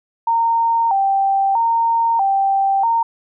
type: tone with vibrato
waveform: sine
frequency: 849 Hz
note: G#5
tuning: 38 cents sharp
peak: -13 dBFS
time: 0.27-3.03 s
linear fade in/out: 5 ms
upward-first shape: square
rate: 0.78 Hz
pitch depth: 140 cents each way
effects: none